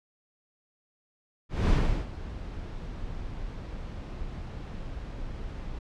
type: noise with ADSR envelope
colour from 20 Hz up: brown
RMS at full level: -20 dBFS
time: 1.49-5.79 s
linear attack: 200 ms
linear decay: 370 ms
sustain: -17 dB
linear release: 7 ms
effects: low-pass 5000 Hz 12 dB/octave